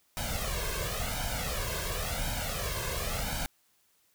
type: noise with flanger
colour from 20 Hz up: pink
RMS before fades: -33 dBFS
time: 0.17-3.46 s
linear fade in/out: 0 ms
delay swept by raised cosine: 1.3 to 1.9 ms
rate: 0.94 Hz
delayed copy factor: +0.85
effects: white hiss -69 dBFS RMS until 4.14 s